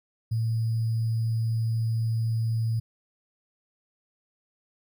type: tone with sample-and-hold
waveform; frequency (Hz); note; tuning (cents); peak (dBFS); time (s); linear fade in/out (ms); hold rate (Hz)
sine; 113; A2; +47; -23; 0.31-2.8; 10; 4900
effects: none